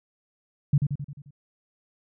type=tone with echo; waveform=sine; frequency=142.7 Hz; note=D3; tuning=49 cents flat; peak=-15 dBFS; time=0.73-0.78 s; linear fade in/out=5 ms; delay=88 ms; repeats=6; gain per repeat=-5 dB; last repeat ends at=1.308 s; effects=none